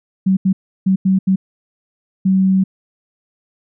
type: tone bursts at uneven times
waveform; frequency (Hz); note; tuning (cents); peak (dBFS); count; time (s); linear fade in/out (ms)
sine; 190; F#3; +46; -10; 6; 0.26-0.37 / 0.45-0.53 / 0.86-0.96 / 1.05-1.19 / 1.27-1.36 / 2.25-2.64; 10
effects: none